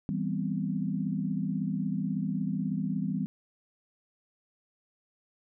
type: chord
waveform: sine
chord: C major seventh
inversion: first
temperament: just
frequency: 163.52 / 196.22 / 245.3 / 261.6 Hz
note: E3 / G3 / B3 / C4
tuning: -14 / +2 / -12 / 0 cents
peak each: -33 / -31 / -36 / -37 dBFS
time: 0.09-3.26 s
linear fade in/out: 0 ms
effects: none